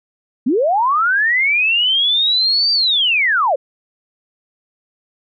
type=linear two-way sweep; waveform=sine; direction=up then down; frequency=216.5 to 4700 to 486.9 Hz; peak=-12 dBFS; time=0.46-3.56 s; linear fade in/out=10 ms; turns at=2.72 s; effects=none